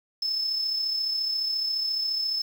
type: tone with amplitude modulation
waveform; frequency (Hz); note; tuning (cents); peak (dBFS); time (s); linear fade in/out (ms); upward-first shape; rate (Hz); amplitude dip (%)
sine; 5240; E8; -11; -22; 0.22-2.42; 5; sine; 34.4; 45
effects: tanh soft clip ceiling -19 dBFS + 8-bit